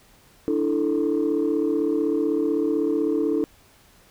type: chord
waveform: sine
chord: D suspended second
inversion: none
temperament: equal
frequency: 293.7 / 329.6 / 440 Hz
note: D4 / E4 / A4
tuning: 0 / 0 / 0 cents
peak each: -23 dBFS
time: 0.48-3.44 s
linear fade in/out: 0 ms
effects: tanh soft clip ceiling -14 dBFS + pink hiss -55 dBFS RMS until 4.1 s